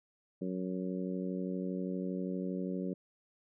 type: harmonic tone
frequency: 92.5 Hz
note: F#2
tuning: in tune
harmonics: 2 / 3 / 4 / 5 / 6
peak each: -36 / -40 / -42 / -44 / -46 dBFS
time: 0.41-2.94 s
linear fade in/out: 10 ms
effects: none